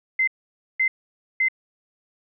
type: tone bursts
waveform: sine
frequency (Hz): 2069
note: C7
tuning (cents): -20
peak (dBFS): -17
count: 3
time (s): 0.19-1.485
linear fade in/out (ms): 5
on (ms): 85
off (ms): 520
effects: none